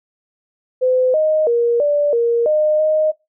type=tone with pitch steps; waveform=sine; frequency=510 / 621 / 472.1 / 584 / 468.8 / 611 / 620 Hz; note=C5 / D#5 / A#4 / D5 / A#4 / D#5 / D#5; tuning=-44 / -3 / +22 / -10 / +10 / -32 / -6 cents; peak=-12 dBFS; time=0.81-3.12 s; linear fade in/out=20 ms; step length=330 ms; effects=noise-tail reverb RT60 0.2 s tail -20 dB re dry